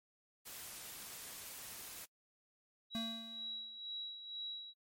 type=noise; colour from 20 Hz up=white; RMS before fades=-49 dBFS; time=0.45-2.06 s; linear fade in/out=20 ms
type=tone with tremolo; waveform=sine; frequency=3882 Hz; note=B7; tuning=31 cents flat; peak=-40 dBFS; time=2.9-4.74 s; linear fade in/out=50 ms; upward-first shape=sine; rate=2.1 Hz; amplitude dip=60%
type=tone with exponential decay; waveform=square; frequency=226.6 Hz; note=A#3; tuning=49 cents flat; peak=-38 dBFS; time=2.95-3.78 s; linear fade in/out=0 ms; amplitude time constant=180 ms
effects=noise-tail reverb RT60 0.1 s tail -26 dB re dry + MP3 64 kbps